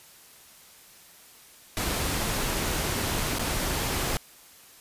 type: noise with dropouts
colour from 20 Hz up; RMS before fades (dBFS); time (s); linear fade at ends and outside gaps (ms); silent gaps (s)
pink; -28; 1.77-4.17; 0; 3.385-3.394
effects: white hiss -52 dBFS RMS until 4.8 s + resampled to 32000 Hz